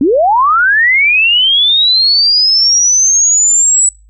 sine linear sweep, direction up, 246.9 to 7910 Hz, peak -6 dBFS, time 0.01-3.89 s, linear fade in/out 2 ms, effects noise-tail reverb RT60 0.3 s tail -24 dB re dry + added 52 Hz sine -40 dBFS peak until 4.09 s

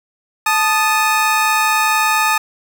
25% pulse tone pair together, 874 / 1238.7 Hz, A5 / D#6, -12 / -8 cents, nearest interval tritone, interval 604 cents, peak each -12 dBFS, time 0.46-2.38 s, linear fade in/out 5 ms, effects none

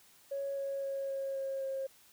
sine tone with pitch steps, 554.4 / 550.9 / 547.4 / 543.9 / 540.5 / 537.1 Hz, C#5 / C#5 / C#5 / C#5 / C#5 / C5, 0 / -11 / -22 / -33 / -44 / +45 cents, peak -33 dBFS, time 0.31-1.87 s, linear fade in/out 10 ms, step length 260 ms, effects tanh soft clip ceiling -29 dBFS + white hiss -62 dBFS RMS until 2.12 s

